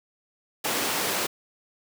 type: high-pass noise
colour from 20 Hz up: pink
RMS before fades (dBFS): -27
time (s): 0.64-1.27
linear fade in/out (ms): 10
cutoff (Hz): 310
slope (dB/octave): 12
effects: none